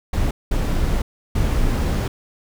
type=noise bursts at uneven times; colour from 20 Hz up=brown; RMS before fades=-19 dBFS; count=3; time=0.13-0.31 / 0.51-1.02 / 1.35-2.08 s; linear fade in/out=5 ms; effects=none